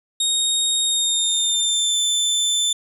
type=tone with pitch glide; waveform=25% pulse; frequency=3729 to 3534 Hz; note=A#7 to A7; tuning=0 to +7 cents; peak=-13 dBFS; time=0.2-2.73 s; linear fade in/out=5 ms; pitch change=-93 cents; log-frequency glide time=0.83-1.97 s; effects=none